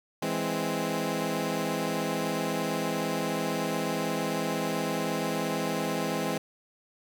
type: chord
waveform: 15% pulse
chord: E augmented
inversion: none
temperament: equal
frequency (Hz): 164.81 / 207.7 / 261.6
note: E3 / G#3 / B#3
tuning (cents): 0 / 0 / 0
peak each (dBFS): -26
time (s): 0.22-6.38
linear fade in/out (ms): 5
effects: none